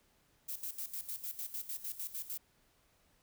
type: noise with tremolo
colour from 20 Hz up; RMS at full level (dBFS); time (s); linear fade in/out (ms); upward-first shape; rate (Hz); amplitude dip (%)
violet; -40; 0.48-2.38; 10; square; 6.6; 75
effects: pink hiss -71 dBFS RMS until 3.22 s